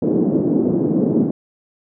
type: band-pass noise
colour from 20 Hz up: white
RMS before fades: -17 dBFS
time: 0.02-1.31 s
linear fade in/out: 5 ms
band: 170 to 360 Hz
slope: 24 dB/octave
effects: none